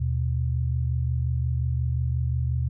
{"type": "tone pair together", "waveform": "sine", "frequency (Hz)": [77.7, 123.34], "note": ["D#2", "B2"], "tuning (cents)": [-2, -2], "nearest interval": "minor sixth", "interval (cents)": 800, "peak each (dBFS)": -25, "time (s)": [0, 2.69], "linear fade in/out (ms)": 10, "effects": []}